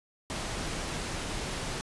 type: low-pass noise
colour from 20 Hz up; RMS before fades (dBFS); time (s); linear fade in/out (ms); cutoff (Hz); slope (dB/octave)
pink; -35; 0.3-1.81; 0; 9500; 12
effects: resampled to 24000 Hz

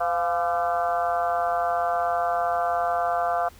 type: harmonic tone with a mistuned harmonic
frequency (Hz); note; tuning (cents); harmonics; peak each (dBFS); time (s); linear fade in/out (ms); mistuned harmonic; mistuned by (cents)
169.7; F3; -49; 3 / 4 / 5 / 6 / 7 / 8 / 9; -33 / -23 / -35 / -35 / -30 / -33 / -37; 0-3.49; 10; 4; +43
effects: added 77 Hz sine -52 dBFS peak until 3.59 s + pink hiss -52 dBFS RMS until 3.59 s

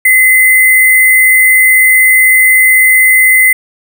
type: tone with sample-and-hold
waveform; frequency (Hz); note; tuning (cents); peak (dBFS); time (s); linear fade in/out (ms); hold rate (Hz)
sine; 2044; C7; -41; -3; 0.05-3.53; 5; 11025
effects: none

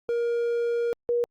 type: tone pair in turn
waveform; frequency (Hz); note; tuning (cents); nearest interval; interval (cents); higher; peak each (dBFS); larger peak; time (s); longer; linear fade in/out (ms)
triangle / sine; 471.6 / 477.9; A#4 / A#4; +20 / +43; unison; 23; second; -21; neither; 0.09-0.93 / 1.09-1.24; first; 0
effects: Opus 48 kbps

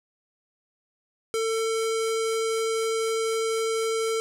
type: tone with low-pass filter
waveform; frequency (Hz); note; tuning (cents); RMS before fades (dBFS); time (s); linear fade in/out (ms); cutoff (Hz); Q
square; 448; A4; +31; -26; 1.34-4.2; 0; 9300; 1.7
effects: none

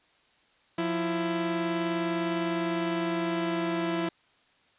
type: tone pair together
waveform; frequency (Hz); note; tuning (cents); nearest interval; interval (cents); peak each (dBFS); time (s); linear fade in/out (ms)
sawtooth; 176.14 / 332.5; F3 / E4; +15 / +15; major seventh; 1100; -29 / -24; 0.78-4.09; 5
effects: white hiss -64 dBFS RMS until 4.78 s + resampled to 8000 Hz

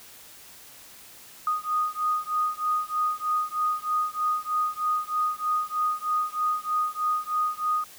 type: beating tone pair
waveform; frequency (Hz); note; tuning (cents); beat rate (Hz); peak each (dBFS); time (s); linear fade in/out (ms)
sine; 1237 / 1240.2; D#6 / D#6; -10 / -6; 3.2; -27; 1.47-7.84; 2
effects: white hiss -48 dBFS RMS until 7.98 s

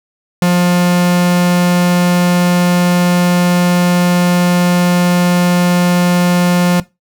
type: tone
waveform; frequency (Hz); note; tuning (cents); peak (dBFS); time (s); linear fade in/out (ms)
45% pulse; 176.9; F3; +23; -8; 0.42-6.8; 2
effects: noise-tail reverb RT60 0.2 s tail -18 dB re dry

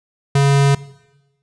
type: tone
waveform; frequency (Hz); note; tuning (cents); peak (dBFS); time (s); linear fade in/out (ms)
square; 139.7; C#3; +14; -11; 0.35-0.75; 5
effects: noise-tail reverb RT60 1.0 s tail -19 dB re dry + resampled to 22050 Hz

